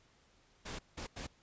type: noise bursts at uneven times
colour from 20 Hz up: pink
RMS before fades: -43 dBFS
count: 3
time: 0.65-0.79 / 0.97-1.07 / 1.16-1.27 s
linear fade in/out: 10 ms
effects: pink hiss -68 dBFS RMS until 1.42 s + resampled to 16000 Hz